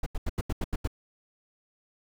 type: noise bursts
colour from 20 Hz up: brown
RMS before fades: -28 dBFS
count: 8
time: 0.03-0.875 s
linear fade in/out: 5 ms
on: 33 ms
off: 83 ms
effects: none